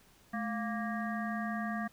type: harmonic tone with a mistuned harmonic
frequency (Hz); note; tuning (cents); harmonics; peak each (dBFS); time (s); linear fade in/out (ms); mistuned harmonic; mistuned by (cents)
233.4; A#3; +2; 1 / 3 / 5 / 7 / 8; -35 / -40 / -42 / -43 / -44; 0.33-1.88; 10; 1; -140
effects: pink hiss -63 dBFS RMS until 1.92 s